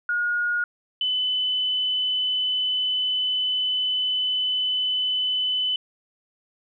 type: tone pair in turn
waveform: sine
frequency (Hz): 1437 / 3012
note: F6 / F#7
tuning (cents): +49 / +30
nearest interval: octave + minor second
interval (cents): 1281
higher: second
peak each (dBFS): -21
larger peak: neither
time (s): 0.09-0.64 / 1.01-5.76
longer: second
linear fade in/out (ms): 2
effects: none